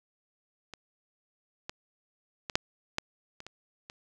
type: clicks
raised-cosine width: 0.2 ms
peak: -25 / -19 / -18 / -6 / -11 / -26 / -26 / -26 dBFS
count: 8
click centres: 0.737 / 1.695 / 2.498 / 2.555 / 2.984 / 3.404 / 3.466 / 3.899 s
effects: none